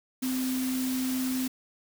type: tone in noise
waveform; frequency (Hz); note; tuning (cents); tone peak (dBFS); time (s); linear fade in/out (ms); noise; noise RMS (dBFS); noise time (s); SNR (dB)
sine; 257.9; C4; -25; -27; 0.22-1.48; 10; white; -37; 0.22-1.48; +7
effects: none